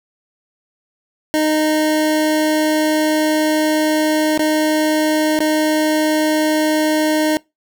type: tone with dropouts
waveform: 25% pulse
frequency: 308.7 Hz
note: D#4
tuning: 14 cents flat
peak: -10 dBFS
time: 1.34-7.37 s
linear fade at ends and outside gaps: 0 ms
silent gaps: 4.376-4.393 / 5.39-5.404 s
effects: noise-tail reverb RT60 0.2 s tail -23 dB re dry